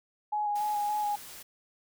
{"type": "tone with vibrato", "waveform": "sine", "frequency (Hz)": 834, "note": "G#5", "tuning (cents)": 7, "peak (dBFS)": -27, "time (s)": [0.32, 1.16], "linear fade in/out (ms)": 10, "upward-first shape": "square", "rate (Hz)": 3.5, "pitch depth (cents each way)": 15}
{"type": "noise", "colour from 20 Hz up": "white", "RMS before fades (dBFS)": -46, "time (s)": [0.55, 1.43], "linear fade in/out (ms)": 10}
{"effects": []}